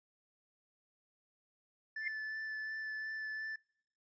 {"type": "tone with vibrato", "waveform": "triangle", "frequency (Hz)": 1751, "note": "A6", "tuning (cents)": -9, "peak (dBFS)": -37, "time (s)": [1.96, 3.56], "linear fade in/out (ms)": 5, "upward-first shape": "sine", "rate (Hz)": 2.8, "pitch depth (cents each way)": 11}
{"type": "tone with exponential growth", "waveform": "sine", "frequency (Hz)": 2108, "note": "C7", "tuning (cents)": 12, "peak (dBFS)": -31, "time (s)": [2, 2.08], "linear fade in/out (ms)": 5, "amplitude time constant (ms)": 17}
{"effects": ["noise-tail reverb RT60 0.7 s tail -26 dB re dry", "resampled to 16000 Hz"]}